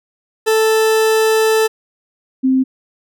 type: tone pair in turn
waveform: 40% pulse / sine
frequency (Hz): 440 / 261.6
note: A4 / C4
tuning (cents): 0 / 0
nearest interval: major sixth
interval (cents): 900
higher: first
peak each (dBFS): -10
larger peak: neither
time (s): 0.46-1.68 / 2.43-2.64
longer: first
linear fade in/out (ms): 20
effects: none